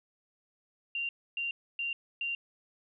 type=tone bursts; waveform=sine; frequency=2773 Hz; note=F7; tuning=13 cents flat; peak=-31 dBFS; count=4; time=0.95-2.35 s; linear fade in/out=2 ms; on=140 ms; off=280 ms; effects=none